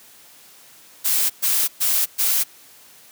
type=noise bursts; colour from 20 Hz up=blue; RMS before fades=-19 dBFS; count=4; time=1.04-2.44 s; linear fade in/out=20 ms; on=260 ms; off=120 ms; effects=white hiss -48 dBFS RMS until 3.11 s + high-pass 100 Hz 12 dB/octave